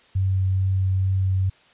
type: tone with vibrato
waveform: sine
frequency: 94.9 Hz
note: F#2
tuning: 44 cents sharp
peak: -18 dBFS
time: 0.15-1.5 s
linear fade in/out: 10 ms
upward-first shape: triangle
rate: 2.3 Hz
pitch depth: 10 cents each way
effects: white hiss -55 dBFS RMS until 1.73 s + resampled to 8000 Hz